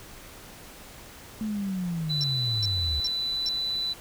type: linear sweep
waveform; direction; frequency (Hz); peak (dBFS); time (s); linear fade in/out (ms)
sine; down; 220 to 68.8; -27; 1.41-3; 0
type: tone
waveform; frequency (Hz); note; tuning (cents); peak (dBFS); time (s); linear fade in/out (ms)
sine; 3984; B7; +14; -26; 2.09-3.94; 20
type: tone bursts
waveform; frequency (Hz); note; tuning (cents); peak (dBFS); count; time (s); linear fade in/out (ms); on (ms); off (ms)
sine; 5460; F8; -40; -26; 4; 2.21-3.488; 0; 27; 390
effects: tanh soft clip ceiling -13 dBFS + pink hiss -46 dBFS RMS until 4 s